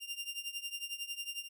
sawtooth tone with tremolo, 2794 Hz, F7, in tune, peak -32 dBFS, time 0-1.49 s, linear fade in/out 50 ms, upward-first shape triangle, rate 11 Hz, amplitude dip 90%, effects none

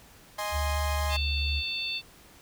sawtooth chord, Ab major, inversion second, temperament equal with one note detuned, 622.3 / 828.2 / 1046.5 Hz, Eb5 / Ab5 / C6, 0 / -5 / 0 cents, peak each -31 dBFS, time 0.38-1.17 s, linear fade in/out 10 ms
sine tone with vibrato, 73 Hz, D2, 10 cents flat, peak -27 dBFS, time 0.51-1.63 s, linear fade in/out 50 ms, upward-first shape triangle, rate 4.3 Hz, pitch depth 14 cents each way
harmonic tone, 890 Hz, A5, 20 cents sharp, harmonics 3 / 4 / 5, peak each -33 / -34 / -35 dBFS, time 1.09-2.02 s, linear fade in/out 50 ms
effects pink hiss -54 dBFS RMS until 2.41 s

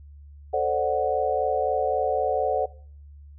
sine chord, D dominant seventh, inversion second, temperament equal, 440 / 523.3 / 587.3 / 740 Hz, A4 / C5 / D5 / F#5, 0 / 0 / 0 / 0 cents, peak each -28 / -27 / -27 / -25 dBFS, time 0.53-2.66 s, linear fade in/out 10 ms, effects noise-tail reverb RT60 0.5 s tail -20 dB re dry + added 72 Hz sine -43 dBFS peak until 3.38 s

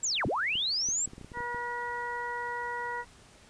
sine linear two-way sweep, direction down then up, 7770 to 61.2 to 7770 Hz, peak -27 dBFS, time 0.03-1.06 s, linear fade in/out 5 ms, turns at 0.26 s
clicks, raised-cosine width 3 ms, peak -32 dBFS, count 11, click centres 0.555 / 0.888 / 1.076 / 1.134 / 1.181 / 1.213 / 1.246 / 1.318 / 1.373 / 1.405 / 1.546 s
harmonic tone, 481.1 Hz, B4, 45 cents flat, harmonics 1 / 2 / 3 / 4, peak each -41 / -35 / -40 / -38 dBFS, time 1.33-3.05 s, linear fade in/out 50 ms
effects pink hiss -56 dBFS RMS until 3.49 s + resampled to 22050 Hz

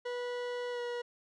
40% pulse tone with pitch glide, 488.9 to 482.2 Hz, B4 to B4, -18 to -41 cents, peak -34 dBFS, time 0.05-1.02 s, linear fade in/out 10 ms, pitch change -23 cents, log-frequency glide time 0.71-0.8 s, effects low-pass 4000 Hz 12 dB/octave

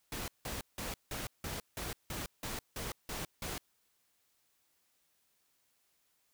pink noise bursts, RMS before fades -40 dBFS, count 11, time 0.12-3.58 s, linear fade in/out 2 ms, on 160 ms, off 170 ms, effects white hiss -75 dBFS RMS until 6.33 s

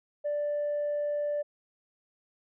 sine tone, 587 Hz, D5, 1 cent flat, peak -26 dBFS, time 0.24-1.43 s, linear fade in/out 20 ms, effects tanh soft clip ceiling -25 dBFS

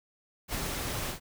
pink noise with ADSR envelope, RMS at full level -31 dBFS, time 0.48-1.2 s, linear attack 69 ms, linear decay 6 ms, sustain -3 dB, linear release 110 ms, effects none

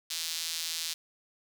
sawtooth tone with high-pass filter, 163.9 Hz, E3, 10 cents flat, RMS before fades -35 dBFS, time 0.1-0.94 s, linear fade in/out 10 ms, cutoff 4200 Hz, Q 1.6, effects 9-bit

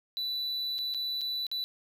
triangle tone with dropouts, 3971 Hz, B7, 9 cents sharp, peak -29 dBFS, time 0.17-1.64 s, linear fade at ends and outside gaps 0 ms, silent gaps 0.783-0.788 / 0.939-0.946 / 1.21-1.215 / 1.467-1.515 s, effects none

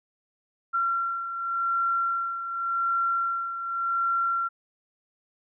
sine beating tone pair, 1367 / 1367.88 Hz, F6 / F6, -37 / -36 cents, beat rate 0.88 Hz, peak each -25 / -32 dBFS, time 0.73-4.49 s, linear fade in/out 20 ms, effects none

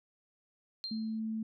sine tone with exponential decay, 4178 Hz, C8, 3 cents flat, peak -34 dBFS, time 0.84-1.19 s, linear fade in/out 0 ms, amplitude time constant 76 ms
sine tone, 220.7 Hz, A3, 5 cents sharp, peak -33 dBFS, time 0.91-1.43 s, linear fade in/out 5 ms
effects none

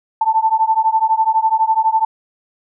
sine beating tone pair, 880 / 892 Hz, A5 / A5, 0 / +23 cents, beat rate 12 Hz, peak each -15 dBFS, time 0.21-2.05 s, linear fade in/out 5 ms, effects none

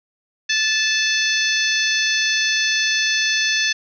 harmonic tone, 874 Hz, A5, 12 cents flat, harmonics 2 / 3 / 4 / 5 / 6 / 7, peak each -21 / -23 / -24 / -25 / -26 / -26 dBFS, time 0.49-3.73 s, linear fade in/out 10 ms, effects none

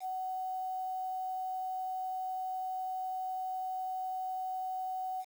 sine tone with quantisation, 748 Hz, F#5, 19 cents sharp, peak -34 dBFS, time 0-5.25 s, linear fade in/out 50 ms, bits 9, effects none

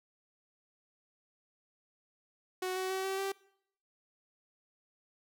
sawtooth tone with pitch steps, 370 / 374.9 / 380 / 385 / 390.2 Hz, F#4 / F#4 / F#4 / G4 / G4, 0 / +23 / +46 / -31 / -8 cents, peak -29 dBFS, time 2.62-3.32 s, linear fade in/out 5 ms, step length 140 ms, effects noise-tail reverb RT60 0.7 s tail -22 dB re dry

